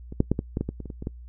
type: clicks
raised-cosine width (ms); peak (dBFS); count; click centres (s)
3; -24 / -6 / -8 / -13 / -13 / -13 / -16 / -23 / -25 / -23 / -22 / -16; 12; 0.124 / 0.204 / 0.316 / 0.391 / 0.571 / 0.61 / 0.69 / 0.803 / 0.857 / 0.902 / 1.024 / 1.071
effects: noise-tail reverb RT60 0.1 s tail -24 dB re dry + added 60 Hz sine -40 dBFS peak until 1.28 s